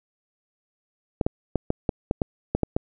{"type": "clicks", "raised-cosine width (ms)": 2, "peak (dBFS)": -8, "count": 10, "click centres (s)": [1.212, 1.265, 1.557, 1.704, 1.892, 2.111, 2.218, 2.55, 2.633, 2.765], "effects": []}